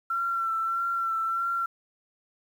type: tone with vibrato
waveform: sine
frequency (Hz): 1353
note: E6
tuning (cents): +45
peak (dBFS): -25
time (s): 0.1-1.66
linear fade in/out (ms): 5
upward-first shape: sine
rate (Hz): 1.6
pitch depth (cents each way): 26
effects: 9-bit